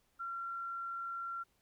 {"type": "tone", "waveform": "sine", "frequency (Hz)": 1369, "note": "F6", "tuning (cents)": -35, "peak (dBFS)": -38, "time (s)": [0.19, 1.44], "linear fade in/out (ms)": 20, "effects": ["pink hiss -75 dBFS RMS until 1.61 s"]}